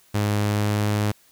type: tone with pitch glide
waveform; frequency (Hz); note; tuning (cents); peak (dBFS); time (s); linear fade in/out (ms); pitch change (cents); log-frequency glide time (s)
sawtooth; 103.83 to 104.55; G#2 to G#2; 0 to +12; -16; 0.14-1.12; 10; +12; 0.4-0.82
effects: white hiss -57 dBFS RMS until 1.31 s